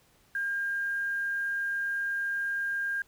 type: tone with quantisation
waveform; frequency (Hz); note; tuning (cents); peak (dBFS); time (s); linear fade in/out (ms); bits
sine; 1607; G6; +43; -28; 0.35-3.02; 2; 9
effects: pink hiss -64 dBFS RMS until 3.07 s